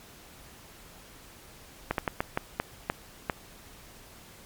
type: slowing click train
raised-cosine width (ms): 0.5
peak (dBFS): -11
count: 8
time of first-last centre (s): 1.91-3.298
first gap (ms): 72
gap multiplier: 1.33
effects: pink hiss -51 dBFS RMS until 4.45 s + MP3 96 kbps